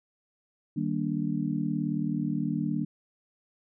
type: chord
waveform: sine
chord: Eb major seventh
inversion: none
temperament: just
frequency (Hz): 155.56 / 194.45 / 233.3 / 291.7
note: Eb3 / G3 / Bb3 / D4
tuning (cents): 0 / -14 / +2 / -12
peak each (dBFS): -32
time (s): 0.76-2.85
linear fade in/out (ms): 10
effects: none